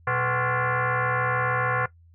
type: tone with frequency modulation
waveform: sine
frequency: 189.4 Hz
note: F#3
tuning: 41 cents sharp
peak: -21 dBFS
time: 0.07-1.86 s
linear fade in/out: 5 ms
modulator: 312 Hz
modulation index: 5.4
effects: noise-tail reverb RT60 0.1 s tail -18 dB re dry + added 84 Hz sine -51 dBFS peak until 2.14 s